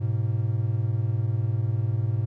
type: tone pair together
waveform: triangle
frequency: 106 / 126.06 Hz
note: G#2 / B2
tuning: +36 / +36 cents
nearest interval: minor third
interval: 300 cents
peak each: -22 / -25 dBFS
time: 0-2.26 s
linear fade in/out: 20 ms
effects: none